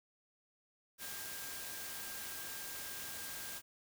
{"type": "tone in noise", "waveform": "sine", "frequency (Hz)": 1603, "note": "G6", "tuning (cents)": 38, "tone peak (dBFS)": -53, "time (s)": [0.98, 3.62], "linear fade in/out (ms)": 50, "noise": "white", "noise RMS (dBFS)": -45, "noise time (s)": [0.98, 3.62], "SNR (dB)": -11, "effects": []}